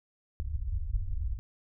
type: low-pass noise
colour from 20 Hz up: pink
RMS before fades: -32 dBFS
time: 0.4-1.39 s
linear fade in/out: 0 ms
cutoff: 100 Hz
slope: 96 dB/octave
effects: none